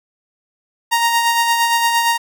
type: tone with tremolo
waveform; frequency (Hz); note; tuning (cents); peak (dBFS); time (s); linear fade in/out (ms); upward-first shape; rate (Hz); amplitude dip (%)
sawtooth; 932.3; A#5; 0; -8; 0.91-2.18; 20; sine; 8.7; 40
effects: none